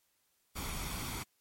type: noise with comb filter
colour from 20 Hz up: pink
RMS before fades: -39 dBFS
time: 0.55-1.24 s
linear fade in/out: 20 ms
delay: 0.88 ms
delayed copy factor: +0.5
effects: white hiss -75 dBFS RMS until 1.4 s + MP3 64 kbps